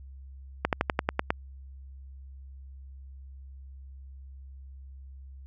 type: slowing click train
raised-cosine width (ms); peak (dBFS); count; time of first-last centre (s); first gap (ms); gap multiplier
0.5; -8; 8; 0.65-1.305; 78; 1.06
effects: added 67 Hz sine -43 dBFS peak until 5.46 s